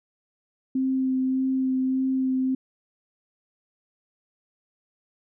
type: tone with vibrato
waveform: sine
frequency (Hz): 261.6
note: C4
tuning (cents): 0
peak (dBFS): -21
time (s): 0.75-2.55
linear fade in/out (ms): 5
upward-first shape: sine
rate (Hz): 1.7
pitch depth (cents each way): 12
effects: none